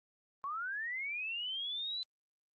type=linear sweep; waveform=sine; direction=up; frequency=1077 to 4044 Hz; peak=-36 dBFS; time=0.44-2.03 s; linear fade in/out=0 ms; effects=Opus 32 kbps